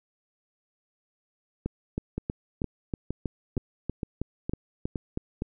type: two click trains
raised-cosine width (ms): 3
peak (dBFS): -17 / -16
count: 8 / 12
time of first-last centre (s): 2.18-5.421 / 1.66-5.174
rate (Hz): 2.16 / 3.13
effects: none